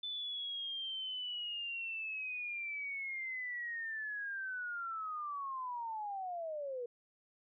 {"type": "linear sweep", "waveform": "sine", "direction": "down", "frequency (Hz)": [3520, 471], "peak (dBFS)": -38, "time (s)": [0.03, 6.86], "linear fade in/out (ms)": 5, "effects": []}